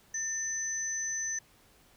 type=tone pair together; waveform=sine; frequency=1800 / 6060 Hz; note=A6 / F#8; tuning=+39 / +40 cents; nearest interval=octave + major sixth; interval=2101 cents; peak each=-38 / -32 dBFS; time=0.14-1.39 s; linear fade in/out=5 ms; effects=pink hiss -62 dBFS RMS until 1.96 s